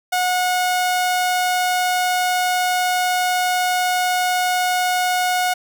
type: tone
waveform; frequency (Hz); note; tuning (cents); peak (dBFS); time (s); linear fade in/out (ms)
sawtooth; 728; F#5; -28; -13; 0.12-5.54; 10
effects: none